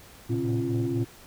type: tone cluster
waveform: sine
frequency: 113.1 / 117.2 / 136.5 / 269.9 / 344.4 Hz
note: A2 / A#2 / C#3 / C#4 / F4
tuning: +48 / +10 / -26 / -46 / -24 cents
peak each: -31 / -28 / -35 / -29 / -28 dBFS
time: 0.29-1.05 s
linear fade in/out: 20 ms
effects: tanh soft clip ceiling -18 dBFS + pink hiss -50 dBFS RMS until 1.26 s